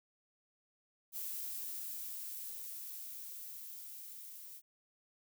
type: noise with level ramp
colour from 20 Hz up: violet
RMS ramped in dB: -41 to -51 dBFS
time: 1.12-4.62 s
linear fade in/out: 50 ms
effects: none